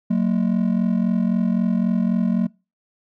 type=ring-modulated tone; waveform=triangle; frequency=207.7 Hz; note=G#3; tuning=in tune; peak=-11 dBFS; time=0.1-2.47 s; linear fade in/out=10 ms; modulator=21.9 Hz; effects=noise-tail reverb RT60 0.3 s tail -26 dB re dry + tanh soft clip ceiling -7 dBFS